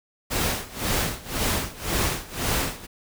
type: noise with tremolo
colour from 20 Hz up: pink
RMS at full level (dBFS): -23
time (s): 0.3-2.87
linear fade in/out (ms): 20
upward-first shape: sine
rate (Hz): 1.9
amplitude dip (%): 90
effects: none